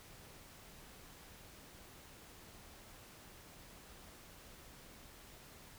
silence, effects pink hiss -57 dBFS RMS until 5.78 s

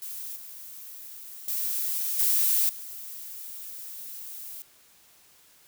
violet noise with level steps, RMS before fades -37 / -43 / -29 / -23 / -40 dBFS, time 0.02-4.62 s, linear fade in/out 0 ms, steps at 0.36 / 1.48 / 2.19 / 2.69 s, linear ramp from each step 2 ms, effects white hiss -58 dBFS RMS until 5.67 s

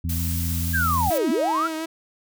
harmonic tone, 84.2 Hz, E2, 37 cents sharp, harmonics 1 / 2 / 3, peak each -24 / -30 / -34 dBFS, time 0.04-1.1 s, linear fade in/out 5 ms
blue noise, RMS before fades -31 dBFS, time 0.09-1.18 s, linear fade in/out 5 ms
sine linear two-way sweep, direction down then up, 1661.2 to 224.9 to 1431 Hz, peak -20 dBFS, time 0.73-1.68 s, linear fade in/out 20 ms, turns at 1.3 s
sawtooth tone with vibrato, 320 Hz, D#4, 49 cents sharp, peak -23 dBFS, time 1.1-1.86 s, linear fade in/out 10 ms, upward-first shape triangle, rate 5.7 Hz, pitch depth 39 cents each way
effects none

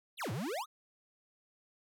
square exponential two-way sweep, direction down then up, 4435 to 100 to 1340 Hz, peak -36 dBFS, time 0.17-0.66 s, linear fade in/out 50 ms, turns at 0.32 s, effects none

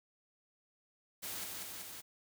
white noise with echo, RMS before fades -42 dBFS, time 1.22-1.45 s, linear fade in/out 20 ms, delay 190 ms, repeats 3, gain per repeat -2 dB, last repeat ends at 2.02 s, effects none

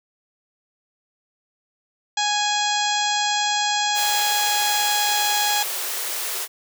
harmonic tone, 830.6 Hz, G#5, in tune, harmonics 1 / 2 / 3 / 4 / 5 / 6 / 7 / 8 / 9, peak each -23 / -28 / -31 / -26 / -29 / -32 / -34 / -32 / -31 dBFS, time 2.17-5.63 s, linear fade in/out 5 ms
white high-pass noise, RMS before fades -27 dBFS, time 3.94-6.48 s, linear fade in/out 50 ms, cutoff 350 Hz, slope 96 dB/octave
effects none

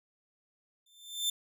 sawtooth tone with exponential growth, 3557 Hz, A7, 18 cents sharp, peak -23 dBFS, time 0.86-1.3 s, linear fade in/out 5 ms, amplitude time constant 94 ms, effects none

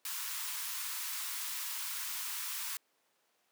white high-pass noise, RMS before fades -39 dBFS, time 0.05-2.77 s, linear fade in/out 2 ms, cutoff 890 Hz, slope 96 dB/octave, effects pink hiss -74 dBFS RMS until 3.51 s + high-pass 400 Hz 12 dB/octave

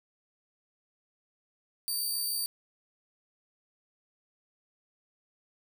15% pulse tone with amplitude modulation, 4628 Hz, D8, 26 cents flat, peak -22 dBFS, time 1.88-2.46 s, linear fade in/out 0 ms, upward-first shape sine, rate 66.7 Hz, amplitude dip 30%, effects none

